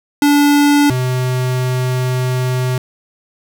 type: tone pair in turn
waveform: square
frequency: 289.3 / 127.31 Hz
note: D4 / C3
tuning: -26 / -47 cents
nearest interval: octave + major second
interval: 1421 cents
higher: first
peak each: -9 / -15 dBFS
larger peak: first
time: 0.22-0.9 / 0.9-2.78 s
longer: second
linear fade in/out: 2 ms
effects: none

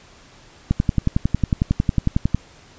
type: click train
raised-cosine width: 5 ms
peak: -4 dBFS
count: 19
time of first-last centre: 0.71-2.346 s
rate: 11 Hz
effects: pink hiss -48 dBFS RMS until 2.78 s + resampled to 16000 Hz

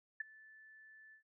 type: tone with ADSR envelope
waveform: sine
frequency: 1751 Hz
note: A6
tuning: 9 cents flat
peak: -34 dBFS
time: 0.2-1.23 s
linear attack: 6 ms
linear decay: 14 ms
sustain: -23 dB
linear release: 100 ms
effects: none

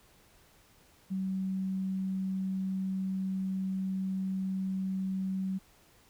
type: tone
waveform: sine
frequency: 190 Hz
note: F#3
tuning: 46 cents sharp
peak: -30 dBFS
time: 1.1-5.59 s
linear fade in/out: 20 ms
effects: pink hiss -62 dBFS RMS until 6.09 s

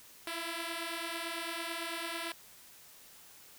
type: beating tone pair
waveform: 5% pulse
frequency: 329.7 / 338.7 Hz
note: E4 / E4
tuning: 0 / +47 cents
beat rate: 9 Hz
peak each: -28 dBFS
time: 0.27-2.32 s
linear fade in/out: 2 ms
effects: white hiss -56 dBFS RMS until 3.58 s

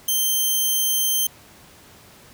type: tone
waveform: 5% pulse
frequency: 3136 Hz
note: G7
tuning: in tune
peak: -10 dBFS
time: 0.08-1.27 s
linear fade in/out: 5 ms
effects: pink hiss -48 dBFS RMS until 2.33 s + high-pass 60 Hz 12 dB/octave

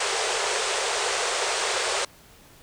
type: band-pass noise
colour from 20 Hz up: pink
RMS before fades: -26 dBFS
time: 0-2.05 s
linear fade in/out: 5 ms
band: 380 to 9200 Hz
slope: 96 dB/octave
effects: pink hiss -52 dBFS RMS until 2.62 s

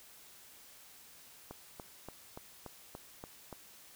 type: click train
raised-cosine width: 1 ms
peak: -30 dBFS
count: 8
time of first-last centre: 1.51-3.527 s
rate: 3.47 Hz
effects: white hiss -57 dBFS RMS until 3.95 s

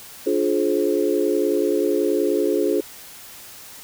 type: chord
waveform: sine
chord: D half-diminished seventh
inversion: none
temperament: just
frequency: 293.7 / 352.4 / 422.9 / 528.6 Hz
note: D4 / F4 / Ab4 / C5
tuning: 0 / +16 / +31 / +18 cents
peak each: -24 / -22 / -21 / -26 dBFS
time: 0.26-2.81 s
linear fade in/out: 10 ms
effects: white hiss -41 dBFS RMS until 3.83 s

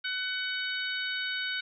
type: harmonic tone with a mistuned harmonic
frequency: 750 Hz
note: F#5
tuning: 23 cents sharp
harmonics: 2 / 3 / 4 / 5 / 6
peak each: -33 / -38 / -38 / -39 / -42 dBFS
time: 0.04-1.61 s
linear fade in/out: 10 ms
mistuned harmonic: 6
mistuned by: -51 cents
effects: none

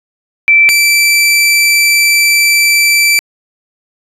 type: tone pair in turn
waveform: sine / sawtooth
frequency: 2331 / 2331 Hz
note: D7 / D7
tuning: -14 / -14 cents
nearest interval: unison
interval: 0 cents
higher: neither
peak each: -3 dBFS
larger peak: neither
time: 0.48-0.69 / 0.69-3.19 s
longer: second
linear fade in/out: 0 ms
effects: resampled to 32000 Hz

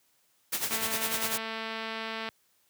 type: noise with tremolo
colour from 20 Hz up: white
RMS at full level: -29 dBFS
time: 0.52-1.38 s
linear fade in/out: 10 ms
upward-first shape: sine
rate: 10 Hz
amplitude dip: 70%
type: click train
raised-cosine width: 0.3 ms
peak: -20 dBFS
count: 353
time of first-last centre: 0.71-2.288 s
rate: 223 Hz
effects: white hiss -69 dBFS RMS until 2.69 s + high-pass 80 Hz 12 dB/octave

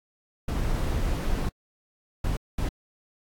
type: noise bursts at uneven times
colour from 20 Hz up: brown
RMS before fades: -26 dBFS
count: 3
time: 0.48-1.49 / 2.24-2.37 / 2.58-2.69 s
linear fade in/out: 5 ms
effects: AAC 64 kbps

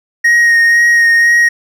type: tone with vibrato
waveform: triangle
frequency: 1871 Hz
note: A#6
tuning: 6 cents sharp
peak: -4 dBFS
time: 0.24-1.49 s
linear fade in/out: 10 ms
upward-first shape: sine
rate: 2 Hz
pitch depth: 16 cents each way
effects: none

